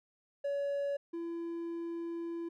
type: tone pair in turn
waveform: triangle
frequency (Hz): 565 / 337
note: C#5 / E4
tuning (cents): +33 / +38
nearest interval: major sixth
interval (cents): 895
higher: first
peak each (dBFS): -29 / -34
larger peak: first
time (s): 0.44-0.97 / 1.13-2.49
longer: second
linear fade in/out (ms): 10
effects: tanh soft clip ceiling -25 dBFS